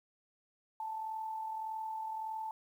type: tone with amplitude modulation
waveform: sine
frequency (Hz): 880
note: A5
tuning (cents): 0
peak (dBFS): -35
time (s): 0.8-2.51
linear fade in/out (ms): 2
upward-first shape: sine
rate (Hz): 41.7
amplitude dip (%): 40
effects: 11-bit